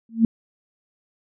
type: tone with exponential growth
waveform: sine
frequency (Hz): 226.8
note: A#3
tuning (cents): -47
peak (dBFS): -8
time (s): 0.09-0.25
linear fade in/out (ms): 2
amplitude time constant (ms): 33
effects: none